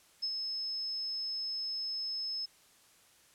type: tone with ADSR envelope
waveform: sine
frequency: 5200 Hz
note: E8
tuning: 24 cents flat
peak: -30 dBFS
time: 0.22-2.46 s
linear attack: 16 ms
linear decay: 61 ms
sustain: -4 dB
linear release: 11 ms
effects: white hiss -63 dBFS RMS until 3.34 s + low-pass 11000 Hz 12 dB/octave